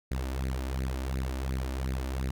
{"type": "tone with flanger", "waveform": "sawtooth", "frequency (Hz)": 65.41, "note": "C2", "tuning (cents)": 0, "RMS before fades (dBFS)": -32, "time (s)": [0.11, 2.31], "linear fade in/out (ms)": 5, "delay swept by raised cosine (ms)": [0.45, 3.45], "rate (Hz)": 2.8, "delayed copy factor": 0.75, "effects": []}